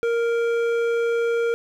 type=tone with hard clipping; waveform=sine; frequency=466.2 Hz; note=A#4; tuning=in tune; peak=-21 dBFS; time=0.03-1.54 s; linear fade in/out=0 ms; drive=10 dB; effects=none